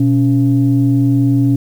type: tone pair together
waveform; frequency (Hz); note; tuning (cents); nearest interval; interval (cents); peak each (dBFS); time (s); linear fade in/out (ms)
sine; 122.9 / 279.6; B2 / C#4; -8 / +15; octave + major second; 1423; -11; 0-1.56; 5
effects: tanh soft clip ceiling -3 dBFS + 7-bit